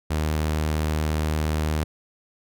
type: tone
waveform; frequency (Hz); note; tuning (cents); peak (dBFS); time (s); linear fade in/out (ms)
sawtooth; 77.2; D#2; -13; -18; 0.1-1.84; 10
effects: none